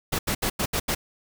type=noise bursts at uneven times; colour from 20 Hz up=pink; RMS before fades=-25 dBFS; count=6; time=0.12-0.19 / 0.27-0.35 / 0.42-0.5 / 0.59-0.66 / 0.73-0.8 / 0.88-0.95 s; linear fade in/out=10 ms; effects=none